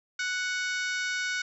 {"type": "harmonic tone with a mistuned harmonic", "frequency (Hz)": 740, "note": "F#5", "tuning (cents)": 0, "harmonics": [2, 3, 4, 5, 6, 7, 8, 9, 10], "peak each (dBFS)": [-30, -35, -42, -40, -42, -43, -42, -48, -48], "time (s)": [0.19, 1.42], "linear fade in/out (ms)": 5, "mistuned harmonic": 8, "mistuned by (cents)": -23, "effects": []}